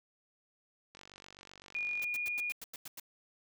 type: click train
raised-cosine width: 0.2 ms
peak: -34 dBFS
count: 52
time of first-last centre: 0.95-2.017 s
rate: 47.8 Hz
type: tone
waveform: sine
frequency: 2438 Hz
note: D#7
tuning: 36 cents flat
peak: -33 dBFS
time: 1.75-2.52 s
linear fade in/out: 0 ms
type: noise bursts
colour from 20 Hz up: white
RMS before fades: -45 dBFS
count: 9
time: 2.02-2.998 s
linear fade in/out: 2 ms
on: 26 ms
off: 93 ms
effects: none